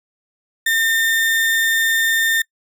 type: tone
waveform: 35% pulse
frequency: 1811 Hz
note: A6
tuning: 49 cents sharp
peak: -13 dBFS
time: 0.66-2.42 s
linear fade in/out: 5 ms
effects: noise-tail reverb RT60 0.1 s tail -26 dB re dry